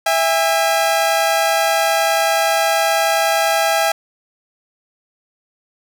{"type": "tone pair together", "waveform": "sawtooth", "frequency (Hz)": [659.8, 810], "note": ["E5", "G#5"], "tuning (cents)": [1, -43], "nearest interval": "major third", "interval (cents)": 356, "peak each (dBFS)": -13, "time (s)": [0.06, 3.92], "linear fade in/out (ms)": 5, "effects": []}